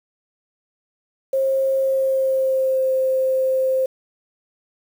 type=tone with pitch glide; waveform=sine; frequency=535 to 524 Hz; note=C5 to C5; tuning=+38 to +2 cents; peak=-16 dBFS; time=1.33-3.86 s; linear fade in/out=5 ms; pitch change=-36 cents; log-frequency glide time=1.8-2.9 s; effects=7-bit